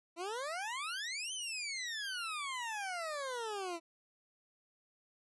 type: exponential two-way sweep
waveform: 20% pulse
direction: up then down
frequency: 325.8 to 3136 to 325.8 Hz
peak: -33 dBFS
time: 0.16-3.8 s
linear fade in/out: 50 ms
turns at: 1.33 s
effects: resampled to 24000 Hz